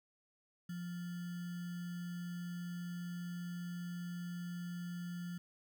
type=tone with sample-and-hold; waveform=sine; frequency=175.1 Hz; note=F3; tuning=5 cents sharp; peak=-40 dBFS; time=0.69-5.38 s; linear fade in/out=5 ms; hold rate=1575 Hz; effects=none